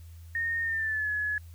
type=tone with pitch glide; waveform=sine; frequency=1841 to 1698 Hz; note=A#6 to G#6; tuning=-22 to +38 cents; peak=-27 dBFS; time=0.35-1.38 s; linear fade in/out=2 ms; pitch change=-140 cents; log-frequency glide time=0.62-1.1 s; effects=added 83 Hz sine -44 dBFS peak until 1.54 s + white hiss -62 dBFS RMS until 1.54 s